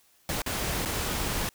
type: noise with dropouts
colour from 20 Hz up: pink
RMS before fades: -30 dBFS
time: 0.29-1.49 s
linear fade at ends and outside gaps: 1 ms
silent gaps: 0.419-0.462 / 0.851-0.857 s
effects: white hiss -63 dBFS RMS until 1.54 s